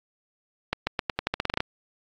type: accelerating click train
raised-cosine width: 0.3 ms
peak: -8 dBFS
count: 13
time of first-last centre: 0.73-1.604 s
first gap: 140 ms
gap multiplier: 0.87
effects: AAC 48 kbps

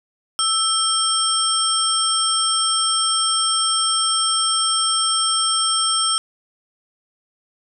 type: tone cluster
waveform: sine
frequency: 1318 / 3190 / 5390 / 8510 Hz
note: E6 / G7 / E8 / C9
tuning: -1 / +30 / +38 / +28 cents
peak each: -22 dBFS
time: 0.39-6.18 s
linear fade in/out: 0 ms
effects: none

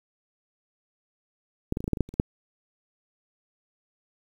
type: clicks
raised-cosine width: 3 ms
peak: -12 / -15 / -20 / -19 / -14 / -10 / -19 / -8 / -30 / -26 / -6 dBFS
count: 11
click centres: 1.724 / 1.771 / 1.805 / 1.842 / 1.879 / 1.933 / 1.972 / 2.007 / 2.09 / 2.14 / 2.199 s
effects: 8-bit

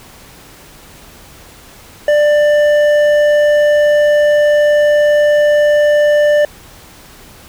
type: tone with hard clipping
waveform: triangle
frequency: 592 Hz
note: D5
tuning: 14 cents sharp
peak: -9 dBFS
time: 2.08-6.45 s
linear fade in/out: 2 ms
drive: 11 dB
effects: pink hiss -39 dBFS RMS until 7.48 s

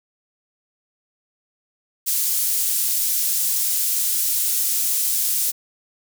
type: high-pass noise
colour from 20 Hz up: pink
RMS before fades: -21 dBFS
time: 2.06-5.52 s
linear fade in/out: 20 ms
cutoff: 8700 Hz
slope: 12 dB/octave
effects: none

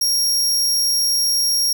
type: tone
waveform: sawtooth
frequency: 5588 Hz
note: F8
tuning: in tune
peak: -13 dBFS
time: 0.01-1.73 s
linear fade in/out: 5 ms
effects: none

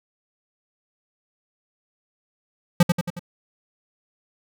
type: tone with echo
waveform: square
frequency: 174.61 Hz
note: F3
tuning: in tune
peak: -11 dBFS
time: 2.8-2.83 s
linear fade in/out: 5 ms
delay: 91 ms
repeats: 4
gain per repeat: -5 dB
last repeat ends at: 3.194 s
effects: none

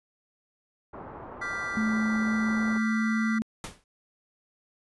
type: low-pass noise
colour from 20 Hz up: white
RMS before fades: -42 dBFS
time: 0.93-2.78 s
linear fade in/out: 5 ms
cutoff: 1100 Hz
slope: 24 dB/octave
type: chord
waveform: triangle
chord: G dominant seventh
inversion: second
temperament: equal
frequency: 1174.7 / 1396.9 / 1568 / 1975.5 Hz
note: D6 / F6 / G6 / B6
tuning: 0 / 0 / 0 / 0 cents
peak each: -36 / -34 / -37 / -32 dBFS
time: 1.41-3.39 s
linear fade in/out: 10 ms
type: tone with pitch glide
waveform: sine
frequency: 218.2 to 221.4 Hz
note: A3 to A3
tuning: -14 to +11 cents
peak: -24 dBFS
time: 1.77-3.42 s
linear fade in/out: 0 ms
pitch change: +25 cents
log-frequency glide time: 2.21-3.3 s
type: noise with exponential decay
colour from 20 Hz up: pink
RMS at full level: -33 dBFS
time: 3.64-3.84 s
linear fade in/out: 1 ms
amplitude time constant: 43 ms
effects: resampled to 24000 Hz

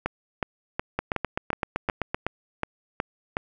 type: two click trains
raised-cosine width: 0.5 ms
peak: -10 / -10 dBFS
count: 10 / 10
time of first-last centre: 0.99-2.145 / 0.06-3.369 s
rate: 7.79 / 2.72 Hz
effects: none

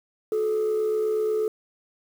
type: tone pair together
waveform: sine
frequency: 364.2 / 432.4 Hz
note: F#4 / A4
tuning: -27 / -30 cents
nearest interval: minor third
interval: 297 cents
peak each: -29 / -20 dBFS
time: 0.32-1.48 s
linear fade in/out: 2 ms
effects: tanh soft clip ceiling -19 dBFS + 8-bit

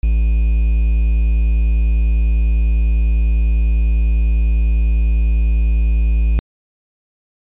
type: tone with quantisation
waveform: triangle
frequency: 55 Hz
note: A1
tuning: in tune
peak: -9 dBFS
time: 0.03-6.39 s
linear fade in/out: 0 ms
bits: 6
effects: resampled to 8000 Hz

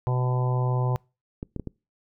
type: harmonic tone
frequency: 125.9 Hz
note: B2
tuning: 34 cents sharp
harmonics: 1 / 3 / 4 / 5 / 6 / 7 / 8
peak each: -22 / -35 / -36 / -39 / -39 / -36 / -37 dBFS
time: 0.07-0.96 s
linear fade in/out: 0 ms
type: clicks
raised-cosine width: 3 ms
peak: -19 dBFS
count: 4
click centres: 1.429 / 1.563 / 1.597 / 1.673 s
effects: noise-tail reverb RT60 0.3 s tail -26 dB re dry

